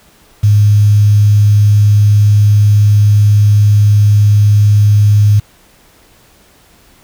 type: tone with quantisation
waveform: sine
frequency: 103.83 Hz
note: G#2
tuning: in tune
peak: -4 dBFS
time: 0.43-5.4 s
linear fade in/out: 10 ms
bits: 5
effects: pink hiss -46 dBFS RMS until 7.03 s